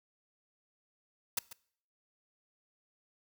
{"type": "noise with echo", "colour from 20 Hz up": "white", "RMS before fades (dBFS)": -31, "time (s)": [1.37, 1.39], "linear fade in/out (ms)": 5, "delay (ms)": 140, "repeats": 1, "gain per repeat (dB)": -15, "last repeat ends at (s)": 1.53, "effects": ["noise-tail reverb RT60 0.6 s tail -22 dB re dry"]}